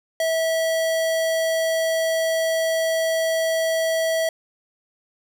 square tone, 650 Hz, E5, 24 cents flat, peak -20 dBFS, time 0.2-4.29 s, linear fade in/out 2 ms, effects none

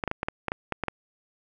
clicks, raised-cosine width 0.5 ms, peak -12 dBFS, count 10, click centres 0.038 / 0.077 / 0.114 / 0.231 / 0.285 / 0.483 / 0.519 / 0.723 / 0.837 / 0.883 s, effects none

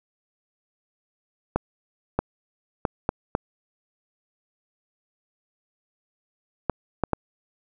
clicks, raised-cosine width 1 ms, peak -7 dBFS, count 8, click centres 1.56 / 2.19 / 2.852 / 3.091 / 3.351 / 6.697 / 7.037 / 7.133 s, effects none

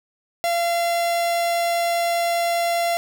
45% pulse tone, 685 Hz, F5, 34 cents flat, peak -19 dBFS, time 0.44-2.97 s, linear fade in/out 0 ms, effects none

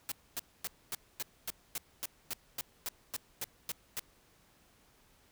white noise bursts, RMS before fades -37 dBFS, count 15, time 0.09-3.995 s, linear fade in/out 0 ms, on 27 ms, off 250 ms, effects pink hiss -66 dBFS RMS until 5.31 s

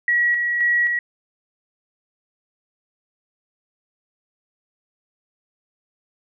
sine tone with tremolo, 1919 Hz, A#6, 50 cents sharp, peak -15 dBFS, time 0.08-0.99 s, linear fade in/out 2 ms, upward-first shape square, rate 1.9 Hz, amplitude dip 35%, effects none

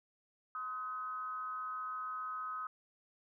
sine tone with amplitude modulation, 1266 Hz, D#6, 30 cents sharp, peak -35 dBFS, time 0.55-2.67 s, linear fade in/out 2 ms, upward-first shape sine, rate 235 Hz, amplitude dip 65%, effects none

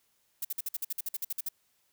violet noise bursts, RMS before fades -33 dBFS, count 14, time 0.42-1.488 s, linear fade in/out 5 ms, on 28 ms, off 52 ms, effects white hiss -72 dBFS RMS until 1.92 s

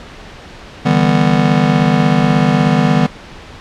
square chord, E minor seventh, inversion third, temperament just, 148.33 / 164.81 / 197.78 / 247.2 Hz, D3 / E3 / G3 / B3, +18 / 0 / +16 / +2 cents, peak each -16 dBFS, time 0.85-3.07 s, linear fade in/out 10 ms, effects pink hiss -34 dBFS RMS until 3.6 s + low-pass 4000 Hz 12 dB/octave

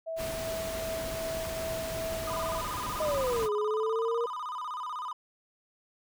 sine tone with tremolo, 652 Hz, E5, 19 cents flat, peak -32 dBFS, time 0.06-2.62 s, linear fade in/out 20 ms, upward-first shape sine, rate 2.6 Hz, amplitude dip 30%
pink noise, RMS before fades -38 dBFS, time 0.16-3.49 s, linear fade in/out 50 ms
triangle tone with vibrato, 1108.7 Hz, C#6, in tune, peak -32 dBFS, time 2.27-5.13 s, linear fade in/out 5 ms, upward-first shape square, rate 16 Hz, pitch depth 180 cents each way
sine exponential two-way sweep, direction down then up, 636 to 415.3 to 472.7 Hz, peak -27 dBFS, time 3-4.26 s, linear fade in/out 5 ms, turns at 3.51 s
effects none

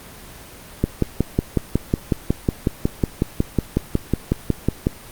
click train, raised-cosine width 3 ms, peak -3 dBFS, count 23, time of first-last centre 0.84-4.869 s, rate 5.46 Hz, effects pink hiss -40 dBFS RMS until 5.11 s + Opus 24 kbps

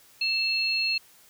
sine tone pair together, 2655 / 4265 Hz, E7 / C8, +12 / +32 cents, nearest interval minor sixth, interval 820 cents, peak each -26 dBFS, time 0.21-0.98 s, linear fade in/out 5 ms, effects white hiss -56 dBFS RMS until 1.29 s

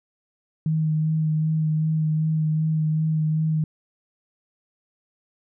sine tone with vibrato, 156.6 Hz, D#3, 11 cents sharp, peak -19 dBFS, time 0.66-3.64 s, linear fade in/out 2 ms, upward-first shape sine, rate 2.6 Hz, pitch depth 17 cents each way, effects none

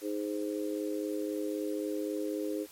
harmonic tone, 103.83 Hz, G#2, in tune, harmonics 3 / 4 / 5, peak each -34 / -36 / -38 dBFS, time 0.01-2.67 s, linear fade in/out 50 ms, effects white hiss -53 dBFS RMS until 2.71 s + MP3 64 kbps

